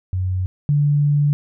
sine tone pair in turn, 92.5 / 145.65 Hz, F#2 / D3, 0 / -14 cents, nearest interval minor sixth, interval 786 cents, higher second, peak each -18 / -13 dBFS, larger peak second, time 0.13-0.46 / 0.69-1.33 s, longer second, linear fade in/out 0 ms, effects none

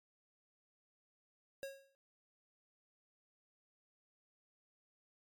square tone with exponential decay, 546 Hz, C#5, 26 cents flat, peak -40 dBFS, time 1.63-1.95 s, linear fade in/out 0 ms, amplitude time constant 69 ms, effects MP3 96 kbps

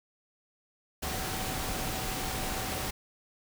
sine tone in noise, 758 Hz, F#5, 42 cents sharp, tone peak -42 dBFS, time 1.04-2.87 s, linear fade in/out 10 ms, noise pink, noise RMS -34 dBFS, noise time 1.02-2.91 s, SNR -11 dB, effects none

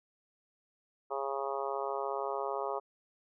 harmonic tone, 137.4 Hz, C#3, 15 cents flat, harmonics 3 / 4 / 5 / 6 / 7 / 8 / 9, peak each -38 / -39 / -40 / -41 / -41 / -42 / -43 dBFS, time 1.1-2.8 s, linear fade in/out 20 ms, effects none

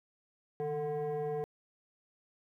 sine tone with frequency modulation, 446.2 Hz, A4, 24 cents sharp, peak -30 dBFS, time 0.6-1.44 s, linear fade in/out 0 ms, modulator 292 Hz, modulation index 0.77, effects tanh soft clip ceiling -31 dBFS + 12-bit

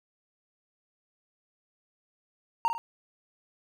triangle tone with echo, 922 Hz, A#5, 19 cents flat, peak -19 dBFS, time 2.65-2.68 s, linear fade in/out 0 ms, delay 50 ms, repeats 2, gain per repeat -7 dB, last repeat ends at 2.78 s, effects none

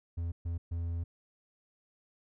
triangle tone bursts at uneven times, 84.6 Hz, E2, 45 cents sharp, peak -30 dBFS, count 3, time 0.17-0.32 / 0.45-0.58 / 0.71-1.04 s, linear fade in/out 10 ms, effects none

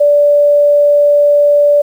sine tone, 582 Hz, D5, 16 cents flat, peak -5 dBFS, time 0-1.82 s, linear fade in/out 10 ms, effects 7-bit

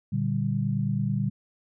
sine chord, G minor, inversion first, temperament just, 117.6 / 147 / 196 Hz, Bb2 / D3 / G3, +16 / +2 / 0 cents, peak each -28 dBFS, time 0.12-1.3 s, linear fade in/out 10 ms, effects none

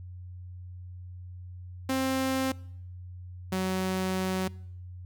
sawtooth tone pair in turn, 264 / 187.22 Hz, C4 / F#3, +16 / +21 cents, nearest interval tritone, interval 595 cents, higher first, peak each -22 / -23 dBFS, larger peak first, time 1.89-2.52 / 3.52-4.48 s, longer second, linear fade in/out 5 ms, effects noise-tail reverb RT60 0.7 s tail -23 dB re dry + added 90 Hz sine -40 dBFS peak until 5.05 s

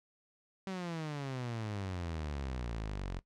sawtooth exponential sweep, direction down, 194.3 to 43.29 Hz, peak -33 dBFS, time 0.67-3.19 s, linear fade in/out 0 ms, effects noise-tail reverb RT60 0.1 s tail -17 dB re dry + low-pass 6000 Hz 12 dB/octave

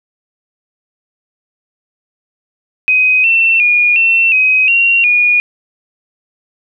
sine tone with pitch steps, 2514 / 2691 / 2438 / 2699 / 2526 / 2751 / 2445 Hz, D#7 / E7 / D#7 / E7 / D#7 / F7 / D#7, +17 / +35 / -36 / +40 / +26 / -27 / -31 cents, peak -7 dBFS, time 2.88-5.4 s, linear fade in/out 0 ms, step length 360 ms, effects none

